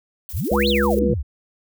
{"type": "noise with tremolo", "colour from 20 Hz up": "violet", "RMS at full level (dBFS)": -34, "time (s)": [0.29, 0.99], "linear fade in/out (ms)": 0, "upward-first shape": "square", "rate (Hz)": 13, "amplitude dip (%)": 50}
{"type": "exponential two-way sweep", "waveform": "sine", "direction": "up then down", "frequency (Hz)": [56.9, 4435, 56.9], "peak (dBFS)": -21, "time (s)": [0.33, 1.23], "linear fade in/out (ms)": 20, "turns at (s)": 0.68}
{"type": "harmonic tone", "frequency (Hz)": 69.3, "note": "C#2", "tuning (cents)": 0, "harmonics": [1, 3, 5, 7], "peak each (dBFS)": [-24, -21, -24, -20], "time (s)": [0.51, 1.14], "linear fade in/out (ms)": 5}
{"effects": []}